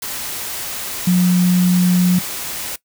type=tone in noise; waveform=sine; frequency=179.8 Hz; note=F#3; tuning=49 cents flat; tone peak=-10 dBFS; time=1.07-2.19 s; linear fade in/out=5 ms; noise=white; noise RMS=-26 dBFS; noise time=0.02-2.76 s; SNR=+13 dB; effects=noise-tail reverb RT60 0.1 s tail -19 dB re dry